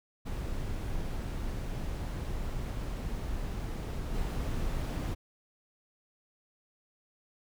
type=noise with level steps; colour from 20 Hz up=brown; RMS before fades=-35 / -32 dBFS; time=0.25-5.15 s; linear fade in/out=20 ms; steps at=4.14 s; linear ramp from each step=2 ms; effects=none